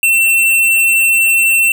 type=tone; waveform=square; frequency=2698 Hz; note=E7; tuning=40 cents sharp; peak=-9 dBFS; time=0.03-1.72 s; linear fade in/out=2 ms; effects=none